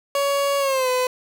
30% pulse tone with pitch glide, 561 to 505.6 Hz, C#5 to B4, +21 to +41 cents, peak -16 dBFS, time 0.15-1.07 s, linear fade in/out 2 ms, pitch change -180 cents, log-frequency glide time 0.59-0.89 s, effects none

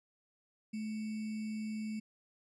sine tone with sample-and-hold, 216.1 Hz, A3, 31 cents flat, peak -36 dBFS, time 0.73-2 s, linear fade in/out 10 ms, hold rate 2450 Hz, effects resampled to 22050 Hz

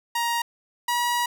sawtooth tone pair in turn, 940 / 962.5 Hz, A#5 / B5, +14 / -45 cents, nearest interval unison, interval 41 cents, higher second, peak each -19 / -18 dBFS, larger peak second, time 0.15-0.42 / 0.88-1.26 s, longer second, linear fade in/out 5 ms, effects none

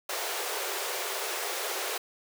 pink high-pass noise, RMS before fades -33 dBFS, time 0.09-1.98 s, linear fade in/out 5 ms, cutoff 360 Hz, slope 96 dB/octave, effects none

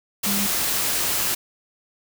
sine tone in noise, 201.3 Hz, G3, 46 cents sharp, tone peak -25 dBFS, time 0.26-0.47 s, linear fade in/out 10 ms, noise white, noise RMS -23 dBFS, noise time 0.23-1.35 s, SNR -5 dB, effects none

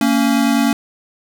square tone pair together, 228.8 / 278.7 Hz, A#3 / C#4, -32 / +9 cents, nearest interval minor third, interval 341 cents, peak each -16 dBFS, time 0.01-0.73 s, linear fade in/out 2 ms, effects none

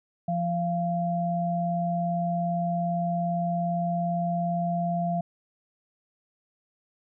sine tone pair together, 172.5 / 690 Hz, F3 / F5, -21 / -21 cents, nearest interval 2 octaves, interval 2400 cents, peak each -27 dBFS, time 0.28-5.21 s, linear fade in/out 5 ms, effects none

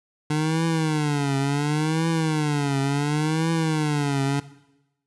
25% pulse tone with vibrato, 150.4 Hz, D3, 42 cents sharp, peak -17 dBFS, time 0.3-4.4 s, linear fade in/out 5 ms, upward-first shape triangle, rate 0.7 Hz, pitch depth 170 cents each way, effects noise-tail reverb RT60 0.9 s tail -17 dB re dry + resampled to 24000 Hz

